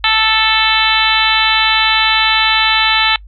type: harmonic tone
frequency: 440 Hz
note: A4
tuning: in tune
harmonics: 2 / 3 / 4 / 5 / 6 / 7 / 8 / 9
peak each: -18 / -18 / -18 / -18 / -18 / -18 / -18 / -18 dBFS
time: 0.04-3.16 s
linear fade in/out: 2 ms
effects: noise-tail reverb RT60 0.1 s tail -25 dB re dry + added 50 Hz sine -33 dBFS peak until 3.27 s